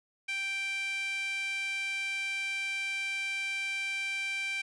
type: tone with high-pass filter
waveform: sawtooth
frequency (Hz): 784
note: G5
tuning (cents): 0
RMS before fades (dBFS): -34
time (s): 0.28-4.62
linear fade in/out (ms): 10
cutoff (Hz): 2200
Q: 6.8
effects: resampled to 22050 Hz